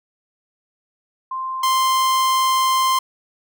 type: tone pair in turn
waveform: sine / 45% pulse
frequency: 1046.5 / 1046.5 Hz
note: C6 / C6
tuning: 0 / 0 cents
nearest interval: unison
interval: 0 cents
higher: neither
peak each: -23 / -15 dBFS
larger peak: second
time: 1.31-1.63 / 1.63-2.99 s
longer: second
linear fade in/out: 5 ms
effects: none